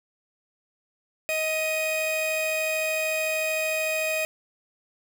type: tone pair together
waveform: 45% pulse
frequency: 630.6 / 2489 Hz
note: D#5 / D#7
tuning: +23 / 0 cents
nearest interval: 2 octaves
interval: 2377 cents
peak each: -27 dBFS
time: 1.29-4.25 s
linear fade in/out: 0 ms
effects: none